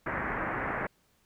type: low-pass noise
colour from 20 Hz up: white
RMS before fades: -33 dBFS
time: 0.06-0.87 s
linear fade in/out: 5 ms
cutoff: 2000 Hz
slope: 48 dB/octave
effects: pink hiss -69 dBFS RMS until 1.25 s